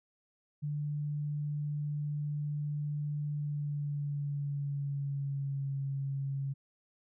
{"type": "tone with pitch glide", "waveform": "sine", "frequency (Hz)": [147.5, 137.62], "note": ["D3", "C#3"], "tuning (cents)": [8, -12], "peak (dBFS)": -32, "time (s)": [0.62, 6.54], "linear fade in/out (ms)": 20, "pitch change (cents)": -120, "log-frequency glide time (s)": [3.32, 5.75], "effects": []}